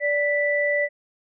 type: tone pair together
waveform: sine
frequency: 582.9 / 1975.5 Hz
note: D5 / B6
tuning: -13 / 0 cents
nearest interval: octave + major sixth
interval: 2113 cents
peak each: -22 dBFS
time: 0-0.89 s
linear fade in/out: 50 ms
effects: none